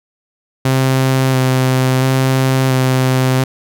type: tone with vibrato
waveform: sawtooth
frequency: 130.81 Hz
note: C3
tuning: in tune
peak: -7 dBFS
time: 0.65-3.44 s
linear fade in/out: 5 ms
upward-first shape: square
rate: 0.73 Hz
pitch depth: 14 cents each way
effects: none